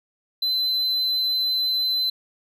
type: tone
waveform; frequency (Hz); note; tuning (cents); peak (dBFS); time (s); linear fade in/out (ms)
triangle; 4047; B7; +42; -19; 0.42-2.1; 5
effects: none

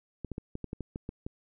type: clicks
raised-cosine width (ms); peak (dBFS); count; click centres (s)
3; -23; 10; 0.247 / 0.317 / 0.381 / 0.554 / 0.643 / 0.731 / 0.807 / 0.959 / 1.091 / 1.265
effects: none

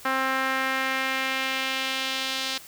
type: tone with band-pass filter sweep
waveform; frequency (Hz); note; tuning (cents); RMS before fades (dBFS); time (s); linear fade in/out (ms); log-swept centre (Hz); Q
sawtooth; 264.5; C4; +19; -27; 0.05-2.58; 5; 1400 to 4000; 1.6
effects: white hiss -46 dBFS RMS until 2.67 s

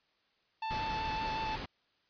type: tone with vibrato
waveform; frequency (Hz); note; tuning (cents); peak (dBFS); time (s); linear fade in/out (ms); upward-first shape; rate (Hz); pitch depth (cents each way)
45% pulse; 880; A5; 0; -34; 0.62-1.56; 5; square; 5.4; 11
type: noise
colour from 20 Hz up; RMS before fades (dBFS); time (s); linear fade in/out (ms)
pink; -40; 0.7-1.66; 10
effects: white hiss -73 dBFS RMS until 2.09 s + resampled to 11025 Hz

